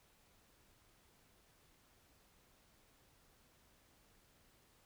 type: silence
effects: pink hiss -70 dBFS RMS until 4.85 s